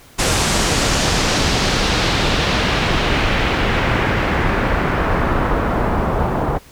pink noise with low-pass filter sweep, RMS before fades -17 dBFS, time 0.18-6.59 s, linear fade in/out 20 ms, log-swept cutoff 8600 to 870 Hz, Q 1.2, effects pink hiss -45 dBFS RMS until 6.71 s

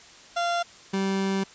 30% pulse tone pair in turn, 691 / 193.91 Hz, F5 / G3, -19 / -19 cents, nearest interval octave + minor seventh, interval 2200 cents, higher first, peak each -21 dBFS, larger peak neither, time 0.36-0.63 / 0.93-1.44 s, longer second, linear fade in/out 10 ms, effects white hiss -49 dBFS RMS until 1.54 s + resampled to 16000 Hz

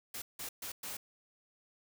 white noise bursts at uneven times, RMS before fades -42 dBFS, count 4, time 0.14-0.22 / 0.39-0.49 / 0.62-0.72 / 0.83-0.97 s, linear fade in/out 5 ms, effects none

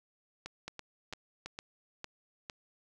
two click trains, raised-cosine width 0.2 ms, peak -24 / -23 dBFS, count 4 / 5, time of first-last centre 0.46-1.46 / 0.68-2.498 s, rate 3 / 2.2 Hz, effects none

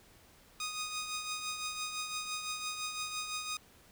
10% pulse tone with tremolo, 1243 Hz, D#6, 2 cents flat, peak -26 dBFS, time 0.6-3.57 s, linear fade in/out 2 ms, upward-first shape triangle, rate 5.9 Hz, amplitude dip 55%, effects pink hiss -61 dBFS RMS until 3.91 s

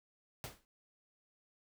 pink noise with exponential decay, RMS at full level -41 dBFS, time 0.44-0.65 s, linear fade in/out 0 ms, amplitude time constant 44 ms, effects none

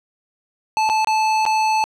square tone with dropouts, 872 Hz, A5, 16 cents flat, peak -16 dBFS, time 0.77-1.84 s, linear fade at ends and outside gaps 0 ms, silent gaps 0.891-0.898 / 1.046-1.072 / 1.453-1.463 s, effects low-pass 6000 Hz 12 dB/octave

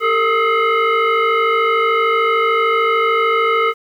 sine tone with frequency modulation, 400.8 Hz, G4, 38 cents sharp, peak -12 dBFS, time 0-3.74 s, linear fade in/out 50 ms, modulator 855 Hz, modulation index 2.1, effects 8-bit

